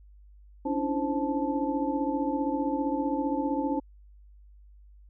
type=tone cluster; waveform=sine; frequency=277.5 / 292.8 / 330.2 / 525 / 874 Hz; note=C#4 / D4 / E4 / C5 / A5; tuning=+2 / -5 / +3 / +6 / -12 cents; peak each=-30 / -31 / -35 / -34 / -33 dBFS; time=0.65-3.8 s; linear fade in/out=10 ms; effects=added 50 Hz sine -50 dBFS peak until 5.09 s